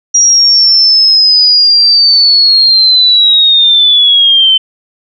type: linear sweep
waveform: sine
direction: down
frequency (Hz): 5730 to 3063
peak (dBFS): -3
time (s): 0.14-4.58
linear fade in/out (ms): 10
effects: none